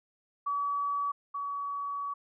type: tone pair in turn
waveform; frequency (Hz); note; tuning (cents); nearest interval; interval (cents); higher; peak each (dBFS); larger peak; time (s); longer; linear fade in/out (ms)
sine; 1141 / 1133.8; C#6 / C#6; +50 / +39; unison; 11; first; -28 / -32; first; 0.46-1.12 / 1.34-2.14; second; 10
effects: none